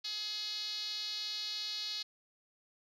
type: tone with band-pass filter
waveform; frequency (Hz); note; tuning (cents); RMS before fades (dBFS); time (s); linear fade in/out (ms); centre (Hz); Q
5% pulse; 423; G#4; +32; -39; 0.04-2.03; 10; 4300; 5.1
effects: none